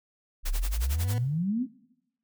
sine exponential sweep, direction up, 30.16 to 276 Hz, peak -25 dBFS, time 0.43-1.67 s, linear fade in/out 50 ms
white noise with tremolo, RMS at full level -36 dBFS, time 0.45-1.15 s, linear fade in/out 10 ms, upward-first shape sine, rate 11 Hz, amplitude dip 100%
20% pulse tone with exponential growth, 246.9 Hz, B3, in tune, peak -30 dBFS, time 0.62-1.18 s, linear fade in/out 0 ms, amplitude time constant 120 ms
effects noise-tail reverb RT60 0.8 s tail -18 dB re dry

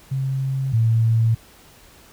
sine tone pair in turn, 134 / 113.4 Hz, C3 / A#2, +42 / -47 cents, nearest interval minor third, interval 289 cents, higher first, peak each -20 / -14 dBFS, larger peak second, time 0.11-0.73 / 0.73-1.35 s, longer neither, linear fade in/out 10 ms, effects pink hiss -49 dBFS RMS until 2.12 s

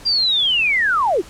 sine linear sweep, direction down, 4825 to 293.7 Hz, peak -14 dBFS, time 0.05-1.22 s, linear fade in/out 20 ms, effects pink hiss -41 dBFS RMS until 1.29 s + low-pass 10000 Hz 12 dB/octave

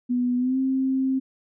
sine tone with pitch glide, 246.6 to 264.3 Hz, B3 to C4, -2 to +18 cents, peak -20 dBFS, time 0.09-1.2 s, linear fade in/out 20 ms, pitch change +120 cents, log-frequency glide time 0.37-0.58 s, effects none

